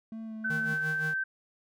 triangle tone with vibrato, 221.3 Hz, A3, 10 cents sharp, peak -35 dBFS, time 0.12-0.74 s, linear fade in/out 2 ms, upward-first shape sine, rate 2.9 Hz, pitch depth 17 cents each way
sine tone with pitch glide, 1525 to 1551.7 Hz, G6 to G6, -48 to -18 cents, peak -28 dBFS, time 0.44-1.24 s, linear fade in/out 10 ms, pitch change +30 cents, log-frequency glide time 0.55-0.97 s
square tone with tremolo, 155.56 Hz, D#3, in tune, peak -34 dBFS, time 0.5-1.14 s, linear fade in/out 2 ms, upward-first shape sine, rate 5.8 Hz, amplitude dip 75%
effects none

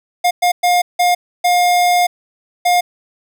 square tone bursts at uneven times, 711 Hz, F5, 31 cents sharp, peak -11 dBFS, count 6, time 0.24-0.31 / 0.42-0.52 / 0.63-0.82 / 0.99-1.15 / 1.44-2.07 / 2.65-2.81 s, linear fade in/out 10 ms, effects none

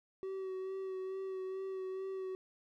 triangle tone with vibrato, 379.9 Hz, F#4, 46 cents sharp, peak -36 dBFS, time 0.23-2.35 s, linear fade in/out 0 ms, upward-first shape sine, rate 2.3 Hz, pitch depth 21 cents each way, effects none

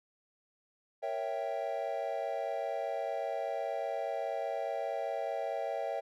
triangle chord, A# diminished seventh, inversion none, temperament equal, 466.2 / 554.4 / 659.3 / 784 Hz, A#4 / C#5 / E5 / G5, 0 / 0 / 0 / 0 cents, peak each -40 / -36 / -35 / -37 dBFS, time 1.02-6.01 s, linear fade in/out 20 ms, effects none

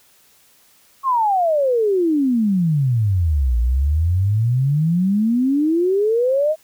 sine exponential two-way sweep, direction down then up, 1108.7 to 57 to 641 Hz, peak -14 dBFS, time 1.03-6.56 s, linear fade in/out 50 ms, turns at 3.58 s, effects white hiss -54 dBFS RMS until 6.63 s

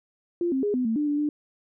sine tone with pitch steps, 346.4 / 265.7 / 412.3 / 252 / 224.5 / 296.9 / 291.7 / 296.9 Hz, F4 / C4 / G#4 / B3 / A3 / D4 / D4 / D4, -14 / +27 / -13 / +35 / +35 / +19 / -12 / +19 cents, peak -22 dBFS, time 0.41-1.29 s, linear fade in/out 2 ms, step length 110 ms, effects none

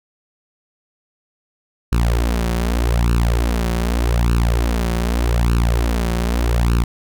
sawtooth tone with flanger, 58.27 Hz, A#1, in tune, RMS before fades -17 dBFS, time 1.92-6.84 s, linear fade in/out 5 ms, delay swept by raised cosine 0.72 to 5.42 ms, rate 0.83 Hz, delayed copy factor +0.95, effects none

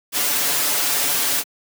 white noise with comb filter, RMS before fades -20 dBFS, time 0.12-1.44 s, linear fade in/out 50 ms, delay 6.9 ms, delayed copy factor +0.85, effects high-pass 200 Hz 12 dB/octave

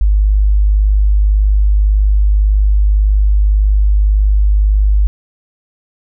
sine tone, 50.9 Hz, G#1, 34 cents flat, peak -7 dBFS, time 0.01-5.07 s, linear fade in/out 0 ms, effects none

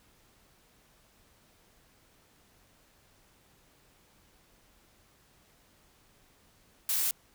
blue noise, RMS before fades -29 dBFS, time 6.89-7.11 s, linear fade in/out 2 ms, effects pink hiss -64 dBFS RMS until 7.34 s

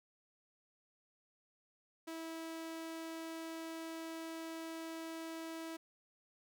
sawtooth tone, 325.9 Hz, E4, 20 cents flat, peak -39 dBFS, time 2.07-5.77 s, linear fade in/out 10 ms, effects none

